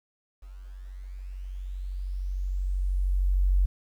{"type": "tone with level ramp", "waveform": "sine", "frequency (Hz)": 46.51, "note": "F#1", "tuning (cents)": 10, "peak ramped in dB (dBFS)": [-41, -18], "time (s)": [0.42, 3.66], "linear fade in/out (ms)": 10, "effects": ["10-bit"]}